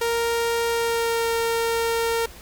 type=tone with pitch glide; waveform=sawtooth; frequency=465.3 to 460.2 Hz; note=A#4 to A#4; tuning=-3 to -22 cents; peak=-17 dBFS; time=0.01-2.26 s; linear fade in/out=5 ms; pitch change=-19 cents; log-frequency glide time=0.67-1.29 s; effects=added 61 Hz sine -46 dBFS peak until 2.41 s + pink hiss -44 dBFS RMS until 2.41 s